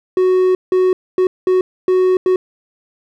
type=tone bursts at uneven times; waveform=triangle; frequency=370 Hz; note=F#4; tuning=in tune; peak=-8 dBFS; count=6; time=0.17-0.55 / 0.72-0.93 / 1.18-1.27 / 1.47-1.61 / 1.88-2.17 / 2.26-2.36 s; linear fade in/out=2 ms; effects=none